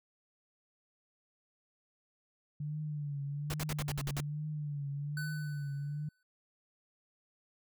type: tone with vibrato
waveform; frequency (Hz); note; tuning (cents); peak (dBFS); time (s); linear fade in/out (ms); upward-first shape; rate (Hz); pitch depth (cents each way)
sine; 146.6; D3; -3; -35; 2.6-6.09; 5; triangle; 1.2; 83
type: noise bursts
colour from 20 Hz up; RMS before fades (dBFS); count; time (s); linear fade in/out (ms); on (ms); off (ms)
pink; -38; 8; 3.5-4.204; 2; 39; 56
type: tone with exponential decay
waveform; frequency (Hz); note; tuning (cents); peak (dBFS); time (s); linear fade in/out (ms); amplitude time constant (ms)
square; 1502; F#6; +26; -38; 5.17-6.23; 2; 230
effects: none